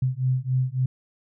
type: beating tone pair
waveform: sine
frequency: 127.2 / 130.8 Hz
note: C3 / C3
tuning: -48 / 0 cents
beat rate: 3.6 Hz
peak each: -24 / -24 dBFS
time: 0.02-0.86 s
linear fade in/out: 5 ms
effects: none